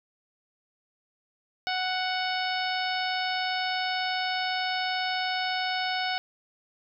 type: harmonic tone with a mistuned harmonic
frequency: 741 Hz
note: F#5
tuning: 2 cents sharp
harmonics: 1 / 2 / 3 / 4 / 5 / 6 / 7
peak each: -30 / -33 / -35 / -36 / -37 / -38 / -38 dBFS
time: 1.67-6.18 s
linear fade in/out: 0 ms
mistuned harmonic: 7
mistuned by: +17 cents
effects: none